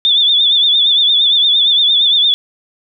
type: tone with vibrato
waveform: sine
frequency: 3520 Hz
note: A7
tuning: in tune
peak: -8 dBFS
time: 0.05-2.34 s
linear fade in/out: 0 ms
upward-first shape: triangle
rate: 8.7 Hz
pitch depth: 90 cents each way
effects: none